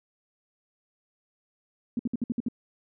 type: tone bursts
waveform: sine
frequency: 237.1 Hz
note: A#3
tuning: 30 cents sharp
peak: -24 dBFS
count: 7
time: 1.97-2.485 s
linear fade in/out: 2 ms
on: 23 ms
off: 59 ms
effects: none